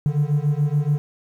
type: beating tone pair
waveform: triangle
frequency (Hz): 143.5 / 150.5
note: D3 / D3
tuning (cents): -40 / +43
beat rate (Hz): 7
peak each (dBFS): -18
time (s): 0.06-0.98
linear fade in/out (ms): 0
effects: tanh soft clip ceiling -9 dBFS + 9-bit